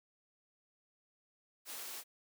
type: high-pass noise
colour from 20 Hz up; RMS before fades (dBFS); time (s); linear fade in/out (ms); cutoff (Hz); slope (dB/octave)
white; -45; 1.65-2.04; 50; 310; 12
effects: none

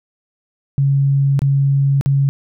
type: tone with dropouts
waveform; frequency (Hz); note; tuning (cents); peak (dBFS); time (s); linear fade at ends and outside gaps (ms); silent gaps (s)
sine; 138.59; C#3; 0; -11; 0.78-2.29; 0; 1.392-1.419 / 2.011-2.06
effects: none

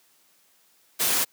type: noise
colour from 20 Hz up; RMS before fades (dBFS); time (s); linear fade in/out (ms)
white; -23; 0.99-1.25; 20
effects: white hiss -62 dBFS RMS until 1.32 s + high-pass 150 Hz 12 dB/octave

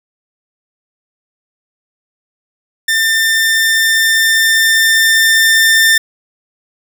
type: tone with level ramp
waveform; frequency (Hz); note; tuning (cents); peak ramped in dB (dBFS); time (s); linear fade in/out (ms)
sawtooth; 1795; A6; +34; -7 to -3; 2.88-5.98; 5
effects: none

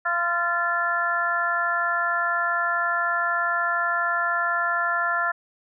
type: harmonic tone with a mistuned harmonic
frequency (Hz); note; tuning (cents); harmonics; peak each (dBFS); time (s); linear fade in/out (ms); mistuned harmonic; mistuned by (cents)
344.1; F4; -26; 2 / 3 / 4 / 5; -29 / -30 / -24 / -26; 0.05-5.32; 10; 5; +24
effects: none

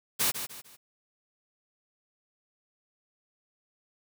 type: noise with echo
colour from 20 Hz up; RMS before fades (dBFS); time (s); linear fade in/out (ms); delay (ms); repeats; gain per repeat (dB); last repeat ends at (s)
white; -26; 0.19-0.32; 20; 150; 3; -9; 0.77
effects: none

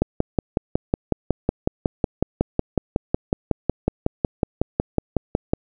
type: click train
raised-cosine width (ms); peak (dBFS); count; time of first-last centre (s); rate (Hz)
2; -4; 31; 0.02-5.535; 5.44
effects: none

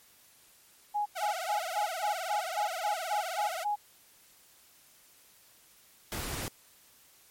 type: tone bursts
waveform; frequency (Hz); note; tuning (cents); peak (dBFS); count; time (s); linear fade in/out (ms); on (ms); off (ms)
sine; 830.6; G#5; 0; -27; 11; 0.94-3.76; 20; 120; 150
type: tone with vibrato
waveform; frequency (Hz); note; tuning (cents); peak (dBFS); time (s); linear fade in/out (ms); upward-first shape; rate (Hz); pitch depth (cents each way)
sawtooth; 698.5; F5; 0; -30; 1.15-3.65; 20; triangle; 19; 200
type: noise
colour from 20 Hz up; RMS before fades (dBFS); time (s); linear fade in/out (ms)
pink; -36; 6.12-6.48; 0
effects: white hiss -60 dBFS RMS until 7.3 s + MP3 64 kbps

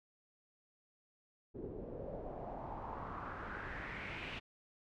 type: noise with low-pass filter sweep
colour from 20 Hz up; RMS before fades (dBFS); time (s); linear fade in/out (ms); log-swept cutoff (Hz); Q
pink; -45; 1.54-4.4; 20; 380 to 2800; 3.5
effects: none

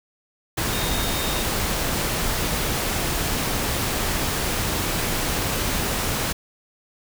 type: tone in noise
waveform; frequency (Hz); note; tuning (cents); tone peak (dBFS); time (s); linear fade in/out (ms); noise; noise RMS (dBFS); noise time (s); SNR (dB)
sine; 3696; A#7; -16; -32; 0.72-1.43; 10; pink; -24; 0.57-6.33; -11
effects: none

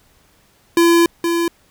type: tone pair in turn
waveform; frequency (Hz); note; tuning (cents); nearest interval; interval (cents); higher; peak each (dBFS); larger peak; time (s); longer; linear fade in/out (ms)
square; 338.9 / 338.9; E4 / E4; +48 / +48; unison; 0; neither; -10 / -16; first; 0.77-1.06 / 1.24-1.48; first; 2
effects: pink hiss -55 dBFS RMS until 1.7 s

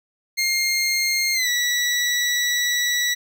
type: tone with pitch glide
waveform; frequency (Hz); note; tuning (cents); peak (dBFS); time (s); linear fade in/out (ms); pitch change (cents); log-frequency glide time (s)
20% pulse; 2124 to 1947.7; C7 to B6; +25 to -25; -14; 0.37-3.15; 20; -150; 1.34-1.48
effects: none

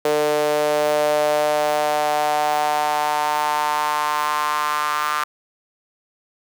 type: tone with high-pass filter sweep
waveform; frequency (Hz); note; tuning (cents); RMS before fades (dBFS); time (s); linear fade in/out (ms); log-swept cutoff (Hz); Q
sawtooth; 149.8; D3; +35; -20; 0.05-5.24; 2; 490 to 1200; 4.8
effects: none

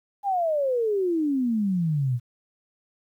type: exponential sweep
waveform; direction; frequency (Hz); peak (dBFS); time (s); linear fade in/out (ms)
sine; down; 827 to 116.7; -21; 0.23-2.2; 50
effects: 10-bit

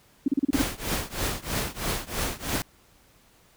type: tone bursts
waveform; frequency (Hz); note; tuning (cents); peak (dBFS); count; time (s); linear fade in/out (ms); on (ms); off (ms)
sine; 277.2; C#4; 0; -18; 7; 0.26-0.618; 5; 22; 34
type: noise with tremolo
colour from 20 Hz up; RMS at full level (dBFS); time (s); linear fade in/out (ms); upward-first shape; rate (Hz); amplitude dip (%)
pink; -26; 0.53-2.62; 0; triangle; 3.1; 95
effects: pink hiss -59 dBFS RMS until 3.56 s

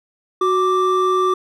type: tone pair together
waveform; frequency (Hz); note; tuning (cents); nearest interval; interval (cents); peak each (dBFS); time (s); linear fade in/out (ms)
triangle; 370 / 1174.7; F#4 / D6; 0 / 0; octave + minor sixth; 2000; -15; 0.41-1.34; 5
effects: none

